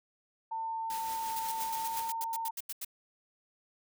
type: tone with pitch glide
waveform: sine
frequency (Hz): 899 to 908.9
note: A5 to A#5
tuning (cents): +37 to -44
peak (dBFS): -33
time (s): 0.51-2.51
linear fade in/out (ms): 10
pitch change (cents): +19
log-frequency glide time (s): 1.81-1.96
type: noise with tremolo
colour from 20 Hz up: white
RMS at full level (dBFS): -42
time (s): 0.9-2.1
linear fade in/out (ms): 2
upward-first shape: sine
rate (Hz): 5.8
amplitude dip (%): 40
type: noise bursts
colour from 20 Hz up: blue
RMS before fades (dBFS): -38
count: 13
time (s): 1.36-2.848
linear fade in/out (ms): 5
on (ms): 36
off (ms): 85
effects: none